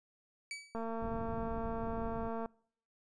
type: tone with exponential decay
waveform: sawtooth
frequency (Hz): 2288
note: D7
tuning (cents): -46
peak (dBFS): -34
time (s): 0.51-0.84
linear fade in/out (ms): 1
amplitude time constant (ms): 70
type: click train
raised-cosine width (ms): 1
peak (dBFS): -27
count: 389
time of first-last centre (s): 0.75-2.459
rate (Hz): 227
type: low-pass noise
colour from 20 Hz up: pink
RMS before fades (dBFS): -44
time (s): 1.01-2.29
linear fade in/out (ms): 10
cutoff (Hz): 240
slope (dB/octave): 12
effects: noise-tail reverb RT60 0.6 s tail -25 dB re dry + resampled to 22050 Hz